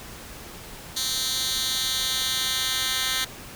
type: tone with high-pass filter sweep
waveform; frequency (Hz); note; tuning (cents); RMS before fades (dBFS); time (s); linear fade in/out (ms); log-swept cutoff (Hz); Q
10% pulse; 260; C4; -11; -26; 0.96-3.25; 10; 4300 to 2600; 1.7
effects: pink hiss -41 dBFS RMS until 3.55 s